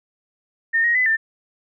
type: tone with pitch steps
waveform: sine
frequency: 1825 / 1881 / 2009 / 1787 Hz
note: A#6 / A#6 / B6 / A6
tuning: -37 / +15 / +29 / +26 cents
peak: -15 dBFS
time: 0.73-1.17 s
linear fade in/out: 20 ms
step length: 110 ms
effects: none